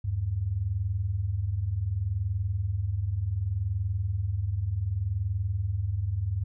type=tone pair together; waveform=sine; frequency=79.53 / 100.2 Hz; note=D#2 / G2; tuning=+38 / +38 cents; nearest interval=major third; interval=400 cents; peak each=-32 / -27 dBFS; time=0.04-6.44 s; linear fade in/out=10 ms; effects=none